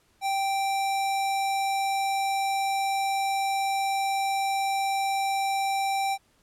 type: tone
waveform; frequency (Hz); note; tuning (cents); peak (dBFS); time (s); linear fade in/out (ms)
square; 783; G5; -2; -25; 0.21-6.18; 50
effects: pink hiss -65 dBFS RMS until 6.42 s + low-pass 12000 Hz 12 dB/octave